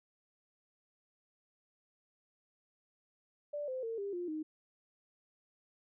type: tone with pitch steps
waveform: sine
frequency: 586 / 516.1 / 454.5 / 400.2 / 352.5 / 310.4 Hz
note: D5 / C5 / A#4 / G4 / F4 / D#4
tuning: -4 / -24 / -44 / +36 / +16 / -4 cents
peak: -36 dBFS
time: 3.53-4.43 s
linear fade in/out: 10 ms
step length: 150 ms
effects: none